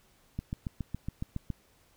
click train, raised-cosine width 5 ms, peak -21 dBFS, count 9, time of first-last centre 0.39-1.503 s, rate 7.19 Hz, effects pink hiss -65 dBFS RMS until 1.96 s

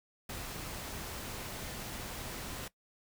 pink noise, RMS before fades -42 dBFS, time 0.29-2.68 s, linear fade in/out 5 ms, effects noise-tail reverb RT60 0.1 s tail -19 dB re dry

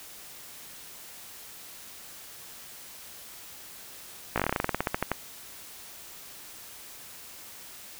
slowing click train, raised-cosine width 0.5 ms, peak -10 dBFS, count 18, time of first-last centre 4.36-5.117 s, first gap 17 ms, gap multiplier 1.11, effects white hiss -46 dBFS RMS until 7.99 s

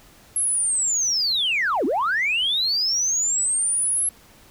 sine linear two-way sweep, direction down then up, 11175 to 235.4 to 11175 Hz, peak -18 dBFS, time 0.36-4.09 s, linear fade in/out 2 ms, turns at 1.85 s, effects tanh soft clip ceiling -15 dBFS + pink hiss -51 dBFS RMS until 4.5 s

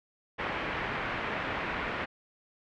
white low-pass noise, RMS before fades -34 dBFS, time 0.38-2.06 s, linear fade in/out 20 ms, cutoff 2300 Hz, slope 24 dB/octave, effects none

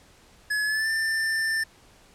square tone with pitch glide, 1699 to 1783.5 Hz, G#6 to A6, +39 to +23 cents, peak -24 dBFS, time 0.5-1.64 s, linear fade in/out 10 ms, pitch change +84 cents, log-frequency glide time 0.65-0.9 s, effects pink hiss -55 dBFS RMS until 2.14 s + low-pass 10000 Hz 12 dB/octave

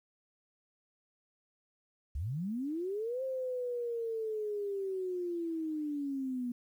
sine linear two-way sweep, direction up then down, 58.9 to 530 to 240.2 Hz, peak -33 dBFS, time 2.15-6.52 s, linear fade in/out 5 ms, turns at 3.23 s, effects 11-bit

